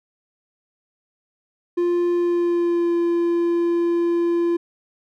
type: tone with pitch glide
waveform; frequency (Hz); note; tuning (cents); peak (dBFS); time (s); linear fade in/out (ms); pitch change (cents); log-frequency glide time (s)
triangle; 349.2 to 342.4; F4 to F4; 0 to -34; -15; 1.77-4.57; 10; -34; 2.12-2.95
effects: none